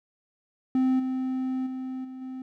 triangle tone with level steps, 259.3 Hz, C4, 15 cents flat, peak -18 / -24 / -29 / -35 / -32 dBFS, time 0.75-2.42 s, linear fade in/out 2 ms, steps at 0.99 / 1.66 / 2.04 / 2.21 s, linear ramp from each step 10 ms, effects none

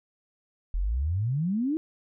sine exponential sweep, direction up, 39.67 to 329.6 Hz, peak -24 dBFS, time 0.74-1.77 s, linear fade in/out 0 ms, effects none

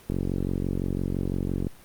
click train, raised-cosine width 3 ms, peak -14 dBFS, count 73, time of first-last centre 0.1-1.669 s, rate 45.9 Hz, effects pink hiss -52 dBFS RMS until 1.84 s + Opus 32 kbps

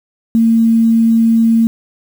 sine tone with quantisation, 227.3 Hz, A#3, 43 cents flat, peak -7 dBFS, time 0.35-1.67 s, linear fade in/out 0 ms, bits 6, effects none

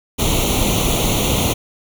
pink noise with comb filter, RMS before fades -17 dBFS, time 0.18-1.54 s, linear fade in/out 20 ms, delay 0.3 ms, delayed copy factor +0.85, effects none

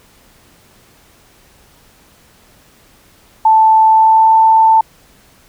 sine tone with pitch glide, 880 to 888.2 Hz, A5 to A5, 0 to +16 cents, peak -5 dBFS, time 3.45-4.81 s, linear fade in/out 5 ms, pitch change +16 cents, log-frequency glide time 3.87-4.34 s, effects pink hiss -48 dBFS RMS until 5.48 s

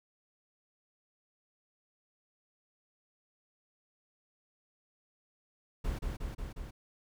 brown noise with echo, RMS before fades -34 dBFS, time 5.84-5.99 s, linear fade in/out 10 ms, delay 180 ms, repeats 4, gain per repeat -2 dB, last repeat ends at 6.71 s, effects none

